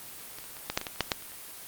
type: clicks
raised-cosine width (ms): 0.2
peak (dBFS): -25 / -28 / -25 / -11 / -7 / -17 / -16 / -27 / -6 / -7 / -28 / -29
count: 12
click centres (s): 0.386 / 0.441 / 0.568 / 0.7 / 0.775 / 0.814 / 0.868 / 0.96 / 1.007 / 1.118 / 1.224 / 1.319
effects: white hiss -44 dBFS RMS until 1.67 s + Opus 24 kbps